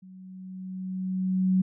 sine tone with level ramp, 186.7 Hz, F#3, 16 cents sharp, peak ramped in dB -45 to -18 dBFS, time 0.02-1.62 s, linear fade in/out 10 ms, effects none

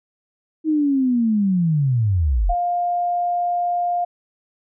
sine linear sweep, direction down, 319 to 33.09 Hz, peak -15 dBFS, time 0.64-2.55 s, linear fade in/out 50 ms
sine tone, 704 Hz, F5, 14 cents sharp, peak -18 dBFS, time 2.49-4.05 s, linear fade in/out 10 ms
effects none

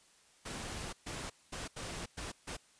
pink noise bursts at uneven times, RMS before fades -42 dBFS, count 6, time 0.45-0.93 / 1.06-1.3 / 1.52-1.68 / 1.76-2.06 / 2.17-2.32 / 2.47-2.57 s, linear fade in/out 10 ms, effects white hiss -65 dBFS RMS until 2.79 s + resampled to 22050 Hz

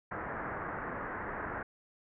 white low-pass noise, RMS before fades -39 dBFS, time 0.11-1.63 s, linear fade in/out 5 ms, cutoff 1800 Hz, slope 48 dB/octave, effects none

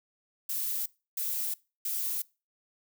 violet noise bursts, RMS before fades -32 dBFS, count 3, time 0.49-2.22 s, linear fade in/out 5 ms, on 370 ms, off 310 ms, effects noise-tail reverb RT60 0.3 s tail -23 dB re dry

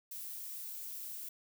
violet noise, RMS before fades -44 dBFS, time 0.11-1.29 s, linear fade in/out 5 ms, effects none

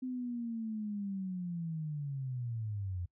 sine linear sweep, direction down, 258.1 to 85.9 Hz, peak -35 dBFS, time 0.02-3.06 s, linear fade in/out 10 ms, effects noise-tail reverb RT60 0.1 s tail -23 dB re dry

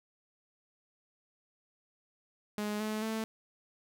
sawtooth tone with pitch steps, 209.3 / 215.2 / 221.2 Hz, G#3 / A3 / A3, +14 / -38 / +9 cents, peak -29 dBFS, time 2.58-3.24 s, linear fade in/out 0 ms, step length 220 ms, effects none

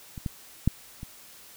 clicks, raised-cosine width 5 ms, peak -25 / -17 / -8 / -25 dBFS, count 4, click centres 0.178 / 0.262 / 0.676 / 1.031 s, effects white hiss -50 dBFS RMS until 1.56 s

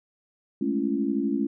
sine chord, A major seventh, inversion third, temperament equal with one note detuned, 207.7 / 220 / 277.2 / 338.3 Hz, G#3 / A3 / C#4 / E4, 0 / 0 / 0 / +45 cents, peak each -31 / -29 / -26 / -30 dBFS, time 0.61-1.47 s, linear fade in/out 5 ms, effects none

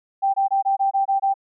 sine tone bursts, 784 Hz, G5, in tune, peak -16 dBFS, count 8, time 0.22-1.341 s, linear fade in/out 20 ms, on 120 ms, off 23 ms, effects none

